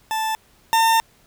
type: tone pair in turn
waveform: 40% pulse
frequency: 880 / 904.7 Hz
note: A5 / A5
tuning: 0 / +48 cents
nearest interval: unison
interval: 48 cents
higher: second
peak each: -20 / -13 dBFS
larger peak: second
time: 0.11-0.35 / 0.73-1 s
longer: second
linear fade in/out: 0 ms
effects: pink hiss -56 dBFS RMS until 1.26 s